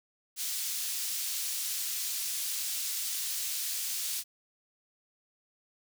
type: high-pass noise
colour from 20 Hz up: pink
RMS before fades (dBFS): -34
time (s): 0.36-4.24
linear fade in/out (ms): 50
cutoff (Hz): 4700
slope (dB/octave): 12
effects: none